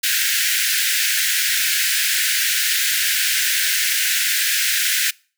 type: high-pass noise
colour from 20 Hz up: pink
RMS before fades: -19 dBFS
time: 0.03-5.11 s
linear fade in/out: 10 ms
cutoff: 1500 Hz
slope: 96 dB/octave
effects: noise-tail reverb RT60 0.4 s tail -25 dB re dry